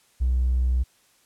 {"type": "tone with tanh clipping", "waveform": "triangle", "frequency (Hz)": 62.6, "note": "B1", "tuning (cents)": 24, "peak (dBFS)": -18, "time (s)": [0.2, 0.84], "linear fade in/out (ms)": 20, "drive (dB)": 1, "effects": ["white hiss -61 dBFS RMS until 1.25 s", "low-pass 11000 Hz 12 dB/octave"]}